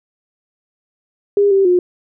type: tone with pitch steps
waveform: sine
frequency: 404.8 / 390 / 358.4 Hz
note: G#4 / G4 / F4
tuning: -44 / -9 / +45 cents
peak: -9 dBFS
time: 1.37-1.79 s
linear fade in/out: 2 ms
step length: 140 ms
effects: none